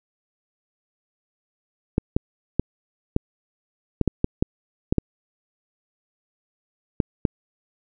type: clicks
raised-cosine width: 3 ms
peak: -5 dBFS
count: 12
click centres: 1.981 / 2.165 / 2.596 / 3.164 / 4.013 / 4.077 / 4.244 / 4.425 / 4.925 / 4.983 / 7.002 / 7.252 s
effects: none